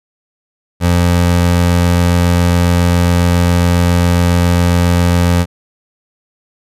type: tone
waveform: 25% pulse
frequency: 87.3 Hz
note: F2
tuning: in tune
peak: -5 dBFS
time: 0.8-5.46 s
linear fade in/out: 50 ms
effects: resampled to 32000 Hz